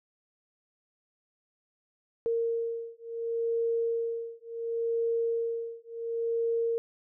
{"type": "beating tone pair", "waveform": "sine", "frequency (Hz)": [461.3, 462], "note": ["A#4", "A#4"], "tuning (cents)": [-18, -16], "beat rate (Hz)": 0.7, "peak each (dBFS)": -31, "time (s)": [2.26, 6.78], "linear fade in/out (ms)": 0, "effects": []}